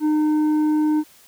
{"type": "tone with tanh clipping", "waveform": "sine", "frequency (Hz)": 305.3, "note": "D#4", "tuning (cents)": -33, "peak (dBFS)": -17, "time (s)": [0, 1.04], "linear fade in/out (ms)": 50, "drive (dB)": 6, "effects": ["white hiss -51 dBFS RMS until 1.27 s"]}